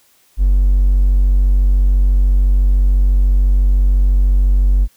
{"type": "tone with hard clipping", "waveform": "triangle", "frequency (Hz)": 47, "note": "F#1", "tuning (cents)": 28, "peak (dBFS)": -9, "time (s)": [0.37, 4.88], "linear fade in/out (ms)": 50, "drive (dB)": 4, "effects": ["white hiss -54 dBFS RMS until 4.96 s"]}